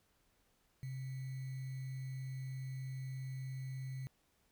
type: tone with sample-and-hold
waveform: sine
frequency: 131.6 Hz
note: C3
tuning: 10 cents sharp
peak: -40 dBFS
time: 0.83-4.07 s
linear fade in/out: 0 ms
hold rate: 2100 Hz
effects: pink hiss -75 dBFS RMS until 4.51 s